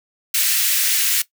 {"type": "high-pass noise", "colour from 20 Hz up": "white", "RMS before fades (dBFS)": -18, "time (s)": [0.34, 1.22], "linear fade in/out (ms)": 5, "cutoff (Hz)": 1700, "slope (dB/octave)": 24, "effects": ["noise-tail reverb RT60 0.1 s tail -17 dB re dry"]}